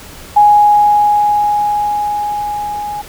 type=tone with level ramp; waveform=sine; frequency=830.6 Hz; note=G#5; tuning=in tune; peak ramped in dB=-3 to -19 dBFS; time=0.36-3.02 s; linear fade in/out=10 ms; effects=pink hiss -34 dBFS RMS until 3.08 s